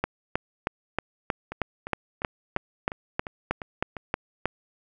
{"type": "two click trains", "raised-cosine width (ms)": 0.5, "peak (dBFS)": [-9, -19], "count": [15, 8], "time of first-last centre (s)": [[0.04, 4.456], [1.52, 3.968]], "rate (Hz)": [3.17, 2.86], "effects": []}